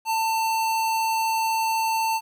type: tone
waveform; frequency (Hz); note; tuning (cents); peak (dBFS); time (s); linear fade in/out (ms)
square; 894; A5; +27; -22; 0.05-2.21; 50
effects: 10-bit